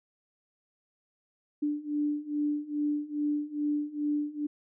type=beating tone pair; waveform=sine; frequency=293.8 / 296.2 Hz; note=D4 / D4; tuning=+1 / +15 cents; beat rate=2.4 Hz; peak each=-32 / -30 dBFS; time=1.62-4.47 s; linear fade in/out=10 ms; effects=none